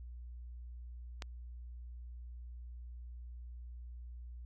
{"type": "click", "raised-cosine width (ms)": 0.2, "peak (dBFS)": -24, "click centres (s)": 1.222, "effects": ["added 60 Hz sine -45 dBFS peak until 4.45 s"]}